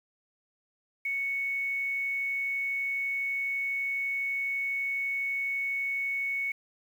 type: tone with quantisation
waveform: sine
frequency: 2217 Hz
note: C#7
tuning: in tune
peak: -28 dBFS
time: 1.05-6.52 s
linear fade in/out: 5 ms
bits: 9
effects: none